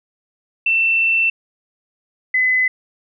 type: tone pair in turn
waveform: sine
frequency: 2681 / 2020 Hz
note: E7 / B6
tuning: +29 / +39 cents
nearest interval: perfect fourth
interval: 490 cents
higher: first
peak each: -13 dBFS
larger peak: neither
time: 0.66-1.3 / 2.34-2.68 s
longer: first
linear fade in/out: 5 ms
effects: none